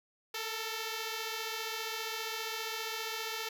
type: beating tone pair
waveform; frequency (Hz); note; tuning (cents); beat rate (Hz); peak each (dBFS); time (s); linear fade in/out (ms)
5% pulse; 440 / 455; A4 / A#4; 0 / -42; 15; -26 / -29; 0.34-3.49; 5
effects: none